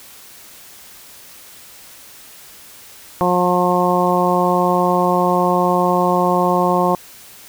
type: harmonic tone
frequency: 179 Hz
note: F3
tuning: 43 cents sharp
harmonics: 1 / 2 / 3 / 4 / 5 / 6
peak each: -20 / -20 / -20 / -20 / -20 / -20 dBFS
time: 3.21-6.95 s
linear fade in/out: 0 ms
effects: white hiss -41 dBFS RMS until 7.48 s